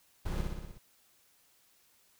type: noise with echo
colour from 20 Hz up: brown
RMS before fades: -34 dBFS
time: 0.25-0.42 s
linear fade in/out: 10 ms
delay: 61 ms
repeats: 6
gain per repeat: -3 dB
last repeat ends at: 0.786 s
effects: white hiss -67 dBFS RMS until 2.19 s